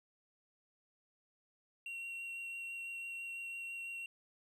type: tone with vibrato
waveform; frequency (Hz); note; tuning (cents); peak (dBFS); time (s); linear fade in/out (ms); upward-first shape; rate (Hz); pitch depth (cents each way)
triangle; 2741; F7; -33; -40; 1.86-4.06; 2; sine; 6; 9
effects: none